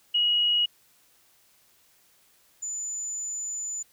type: tone pair in turn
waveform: sine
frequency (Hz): 2900 / 7006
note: F#7 / A8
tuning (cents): -35 / -8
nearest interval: octave + minor third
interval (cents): 1527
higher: second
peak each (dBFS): -20 / -30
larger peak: first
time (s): 0.14-0.66 / 2.62-3.83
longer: second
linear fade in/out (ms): 10
effects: white hiss -62 dBFS RMS until 3.92 s